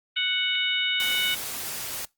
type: harmonic tone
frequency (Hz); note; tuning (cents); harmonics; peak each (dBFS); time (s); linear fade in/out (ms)
740; F#5; 0; 2 / 3 / 4 / 5; -32 / -28 / -26 / -29; 0.16-1.35; 10
type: noise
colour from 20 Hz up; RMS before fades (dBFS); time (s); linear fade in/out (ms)
white; -33; 1-2.05; 0
effects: noise-tail reverb RT60 0.2 s tail -23 dB re dry + Opus 24 kbps